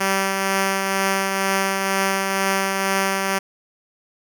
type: tone with tremolo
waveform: 5% pulse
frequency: 193.9 Hz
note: G3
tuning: 19 cents flat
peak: -6 dBFS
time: 0-3.39 s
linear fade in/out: 10 ms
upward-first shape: triangle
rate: 2.1 Hz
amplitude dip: 35%
effects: none